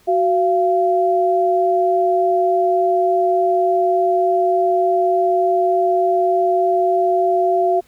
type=tone pair together; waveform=sine; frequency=372 / 687.4 Hz; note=F#4 / F5; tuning=+9 / -28 cents; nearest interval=major seventh; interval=1063 cents; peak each=-17 / -15 dBFS; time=0.07-7.81 s; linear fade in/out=20 ms; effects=pink hiss -54 dBFS RMS until 7.87 s